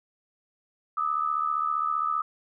sine tone pair together, 1207 / 1282.2 Hz, D6 / E6, +47 / -48 cents, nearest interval minor second, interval 105 cents, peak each -27 dBFS, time 0.97-2.22 s, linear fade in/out 5 ms, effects none

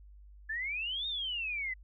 sine exponential two-way sweep, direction up then down, 1709 to 3729 to 1986 Hz, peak -33 dBFS, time 0.49-1.74 s, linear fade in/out 10 ms, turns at 1.07 s, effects added 50 Hz sine -51 dBFS peak until 1.83 s

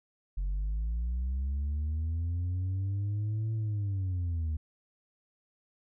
sine linear two-way sweep, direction up then down, 44.76 to 111.5 to 76.5 Hz, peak -26 dBFS, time 0.37-4.57 s, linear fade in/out 10 ms, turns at 3.53 s, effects tanh soft clip ceiling -28 dBFS

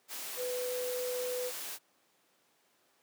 sine tone in noise, 498.1 Hz, B4, 15 cents sharp, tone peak -33 dBFS, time 0.36-1.52 s, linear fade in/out 50 ms, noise white, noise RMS -41 dBFS, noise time 0.08-1.79 s, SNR +5 dB, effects pink hiss -70 dBFS RMS until 3.02 s + high-pass 300 Hz 12 dB/octave

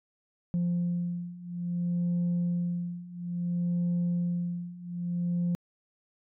sine beating tone pair, 174.1 / 174.69 Hz, F3 / F3, -5 / +1 cents, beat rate 0.59 Hz, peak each -30 / -28 dBFS, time 0.54-5.55 s, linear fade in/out 0 ms, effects tanh soft clip ceiling -23 dBFS

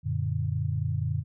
sine chord, Gb augmented, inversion none, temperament equal, 92.5 / 116.54 / 146.83 Hz, Gb2 / Bb2 / D3, 0 / 0 / 0 cents, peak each -30 dBFS, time 0.03-1.24 s, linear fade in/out 50 ms, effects none

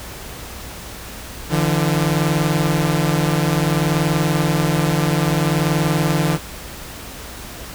sawtooth tone pair together, 148.72 / 169.3 Hz, D3 / E3, +22 / +46 cents, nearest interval major second, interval 224 cents, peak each -14 / -15 dBFS, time 1.49-6.39 s, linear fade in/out 50 ms, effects added 60 Hz sine -39 dBFS peak until 7.74 s + pink hiss -34 dBFS RMS until 7.74 s

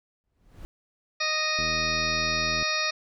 brown noise with exponential growth, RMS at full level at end -40 dBFS, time 0.24-0.65 s, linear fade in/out 0 ms, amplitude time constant 87 ms
harmonic tone, 620 Hz, D#5, 6 cents flat, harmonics 1 / 2 / 3 / 4 / 6 / 7 / 8 / 9, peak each -35 / -32 / -31 / -30 / -34 / -33 / -35 / -33 dBFS, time 1.2-2.91 s, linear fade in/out 10 ms
click train, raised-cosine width 3 ms, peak -25 dBFS, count 84, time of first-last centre 1.59-2.626 s, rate 80.1 Hz
effects none

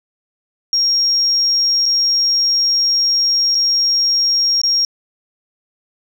sine tone with dropouts, 5580 Hz, F8, 2 cents flat, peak -11 dBFS, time 0.73-4.85 s, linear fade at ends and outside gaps 1 ms, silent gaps 1.857-1.861 / 3.547-3.551 / 4.616-4.635 s, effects tanh soft clip ceiling -7 dBFS

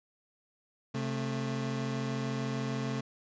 30% pulse tone pair together, 133.32 / 220 Hz, C3 / A3, +33 / 0 cents, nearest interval major sixth, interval 867 cents, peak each -31 / -33 dBFS, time 0.94-3.01 s, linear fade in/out 10 ms, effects resampled to 16000 Hz

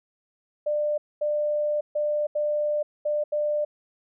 sine tone bursts at uneven times, 596 Hz, D5, 25 cents sharp, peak -22 dBFS, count 6, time 0.66-0.98 / 1.21-1.81 / 1.95-2.27 / 2.35-2.83 / 3.05-3.24 / 3.32-3.65 s, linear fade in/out 10 ms, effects none

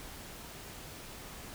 silence, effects pink hiss -47 dBFS RMS until 1.54 s

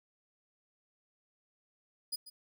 sawtooth tone with echo, 4951 Hz, D#8, 9 cents flat, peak -31 dBFS, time 2.12-2.16 s, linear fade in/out 10 ms, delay 140 ms, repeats 1, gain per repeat -14 dB, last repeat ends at 2.3 s, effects none

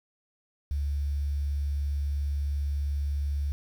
sine tone with quantisation, 71.4 Hz, D2, 48 cents flat, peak -26 dBFS, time 0.71-3.52 s, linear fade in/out 0 ms, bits 9, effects none

